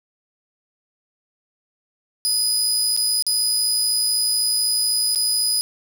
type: tone with dropouts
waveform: 25% pulse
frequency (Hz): 4978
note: D#8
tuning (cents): 0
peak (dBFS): -13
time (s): 2.25-5.61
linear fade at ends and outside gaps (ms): 0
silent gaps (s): 2.965-2.974 / 3.224-3.266 / 5.149-5.158
effects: 7-bit